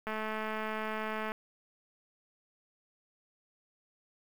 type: click train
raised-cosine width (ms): 0.5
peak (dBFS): -22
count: 272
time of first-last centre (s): 0.07-1.319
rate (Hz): 217
effects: 8-bit